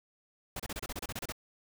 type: noise bursts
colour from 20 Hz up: pink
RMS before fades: -38 dBFS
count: 12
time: 0.56-1.323 s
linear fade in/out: 5 ms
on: 37 ms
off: 29 ms
effects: none